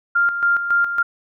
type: tone with tremolo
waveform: sine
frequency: 1396.9 Hz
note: F6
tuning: in tune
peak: -13 dBFS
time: 0.15-1.03 s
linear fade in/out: 10 ms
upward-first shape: square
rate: 3.6 Hz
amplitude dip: 60%
effects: none